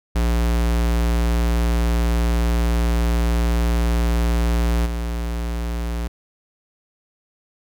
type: tone with level steps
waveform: square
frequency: 58.27 Hz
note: A#1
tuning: in tune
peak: -17 / -23 dBFS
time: 0.15-6.08 s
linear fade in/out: 10 ms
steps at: 4.85 s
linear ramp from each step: 20 ms
effects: none